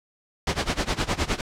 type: noise with tremolo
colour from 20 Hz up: pink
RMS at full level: -22 dBFS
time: 0.47-1.41 s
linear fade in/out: 2 ms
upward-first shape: sine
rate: 9.7 Hz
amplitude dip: 90%
effects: low-pass 6000 Hz 12 dB/octave